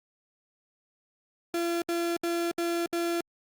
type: tone bursts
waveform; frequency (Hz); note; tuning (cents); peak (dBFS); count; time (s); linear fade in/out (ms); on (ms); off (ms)
35% pulse; 340.8; F4; -42; -25; 5; 1.54-3.208; 2; 280; 67
effects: Opus 48 kbps